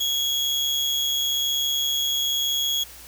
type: tone with amplitude modulation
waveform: 35% pulse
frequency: 3325 Hz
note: G#7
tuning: 1 cent sharp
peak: -18 dBFS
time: 0-2.84 s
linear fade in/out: 10 ms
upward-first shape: sine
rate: 141 Hz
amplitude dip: 40%
effects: added 60 Hz sine -50 dBFS peak until 3.07 s + white hiss -44 dBFS RMS until 3.07 s